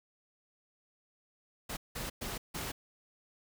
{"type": "noise bursts at uneven times", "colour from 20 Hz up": "pink", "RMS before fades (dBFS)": -39, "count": 4, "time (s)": [[1.69, 1.77], [1.95, 2.1], [2.21, 2.38], [2.54, 2.72]], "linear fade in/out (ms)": 10, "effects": []}